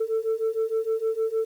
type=beating tone pair; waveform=sine; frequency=441.7 / 448.2 Hz; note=A4 / A4; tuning=+7 / +32 cents; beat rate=6.5 Hz; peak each=-25 / -24 dBFS; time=0-1.45 s; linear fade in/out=10 ms; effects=tanh soft clip ceiling -19 dBFS + 9-bit